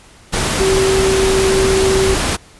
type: tone in noise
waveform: sine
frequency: 383.8 Hz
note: G4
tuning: 37 cents flat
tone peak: -12 dBFS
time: 0.59-2.15 s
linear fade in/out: 20 ms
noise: pink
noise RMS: -17 dBFS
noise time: 0.32-2.37 s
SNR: +2 dB
effects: pink hiss -44 dBFS RMS until 2.59 s + resampled to 24000 Hz